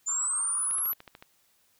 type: exponential sweep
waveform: sine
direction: up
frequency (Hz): 7040 to 12000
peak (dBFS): -26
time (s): 0.06-0.94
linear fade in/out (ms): 20
type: band-pass noise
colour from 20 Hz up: white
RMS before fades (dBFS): -45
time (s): 0.08-0.92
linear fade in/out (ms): 5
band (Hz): 1000 to 1400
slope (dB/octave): 96
type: click train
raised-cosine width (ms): 0.3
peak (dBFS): -29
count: 8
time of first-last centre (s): 0.71-1.225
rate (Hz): 13.6
effects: white hiss -67 dBFS RMS until 1.79 s